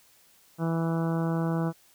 harmonic tone, 164.81 Hz, E3, in tune, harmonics 1 / 2 / 3 / 4 / 5 / 6 / 7 / 8 / 9, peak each -26 / -32 / -36 / -38 / -40 / -42 / -43 / -44 / -45 dBFS, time 0.58-1.73 s, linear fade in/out 50 ms, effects white hiss -60 dBFS RMS until 1.94 s

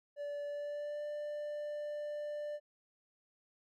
triangle tone with pitch glide, 579 to 592.2 Hz, D5 to D5, -25 to +14 cents, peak -36 dBFS, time 0.16-2.6 s, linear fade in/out 50 ms, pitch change +39 cents, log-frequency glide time 0.46-1.04 s, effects none

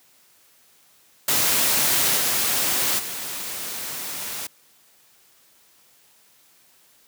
white noise with level steps, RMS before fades -20 / -22 / -31 dBFS, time 1.28-4.47 s, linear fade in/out 5 ms, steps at 2.16 / 2.98 s, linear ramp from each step 20 ms, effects white hiss -57 dBFS RMS until 7.07 s + high-pass 100 Hz 12 dB/octave

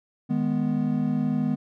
triangle chord, G# minor, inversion second, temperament equal, 155.56 / 207.7 / 246.9 Hz, D#3 / G#3 / B3, 0 / 0 / 0 cents, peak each -26 / -25 / -23 dBFS, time 0.29-1.56 s, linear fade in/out 20 ms, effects none

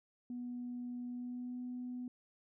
sine tone with pitch glide, 244.9 to 248.3 Hz, B3 to B3, -14 to +9 cents, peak -39 dBFS, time 0.3-2.08 s, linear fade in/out 2 ms, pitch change +23 cents, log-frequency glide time 1.08-1.61 s, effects tanh soft clip ceiling -35 dBFS

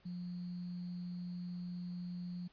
sine tone with sample-and-hold, 177.6 Hz, F3, 29 cents sharp, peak -40 dBFS, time 0.05-2.48 s, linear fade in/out 10 ms, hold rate 4410 Hz, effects pink hiss -68 dBFS RMS until 2.52 s + resampled to 11025 Hz

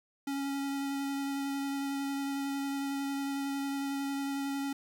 square tone with vibrato, 277.2 Hz, C#4, in tune, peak -33 dBFS, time 0.27-4.73 s, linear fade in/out 5 ms, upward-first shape sine, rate 11 Hz, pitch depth 11 cents each way, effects 10-bit

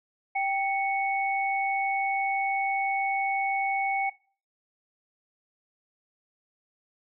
sine tone pair together, 783.8 / 2217 Hz, G5 / C#7, 0 / 0 cents, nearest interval octave + tritone, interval 1800 cents, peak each -26 / -29 dBFS, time 0.35-4.1 s, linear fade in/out 10 ms, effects noise-tail reverb RT60 0.4 s tail -20 dB re dry

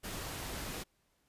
pink noise with amplitude modulation, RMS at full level -40 dBFS, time 0.03-0.84 s, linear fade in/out 20 ms, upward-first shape sine, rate 272 Hz, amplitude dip 25%, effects pink hiss -75 dBFS RMS until 1.28 s + resampled to 32000 Hz

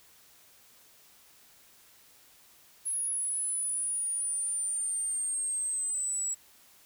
sine linear sweep, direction down, 10548 to 7760 Hz, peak -29 dBFS, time 2.85-6.35 s, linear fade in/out 20 ms, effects white hiss -59 dBFS RMS until 6.85 s

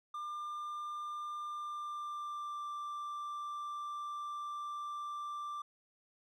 triangle tone with pitch glide, 1197 to 1178.5 Hz, D6 to D6, +33 to +6 cents, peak -37 dBFS, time 0.14-5.62 s, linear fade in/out 5 ms, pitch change -27 cents, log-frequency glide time 1.43-2.67 s, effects none

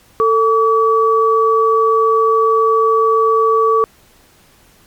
sine tone pair together, 446.4 / 1142.9 Hz, A4 / D6, +25 / -47 cents, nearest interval octave + major third, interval 1628 cents, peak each -12 dBFS, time 0.2-3.84 s, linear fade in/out 0 ms, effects pink hiss -49 dBFS RMS until 4.86 s + MP3 96 kbps

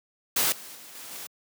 white noise with level steps, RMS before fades -24 / -43 / -46 / -42 / -39 dBFS, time 0.36-1.27 s, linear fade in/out 5 ms, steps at 0.52 / 0.75 / 0.95 / 1.11 s, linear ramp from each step 2 ms, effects high-pass 150 Hz 12 dB/octave

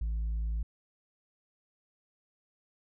triangle tone with tanh clipping, 55 Hz, A1, in tune, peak -30 dBFS, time 0.01-0.63 s, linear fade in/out 5 ms, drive 7 dB, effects none

